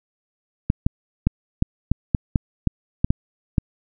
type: clicks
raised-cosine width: 5 ms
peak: -4 dBFS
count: 11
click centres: 0.701 / 0.865 / 1.27 / 1.624 / 1.916 / 2.148 / 2.358 / 2.673 / 3.045 / 3.105 / 3.582 s
effects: none